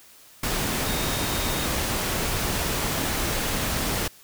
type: tone in noise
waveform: sine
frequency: 3715 Hz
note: A#7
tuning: 7 cents flat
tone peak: -36 dBFS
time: 0.86-1.66 s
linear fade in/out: 5 ms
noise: pink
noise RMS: -26 dBFS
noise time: 0.43-4.08 s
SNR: -13 dB
effects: white hiss -51 dBFS RMS until 4.23 s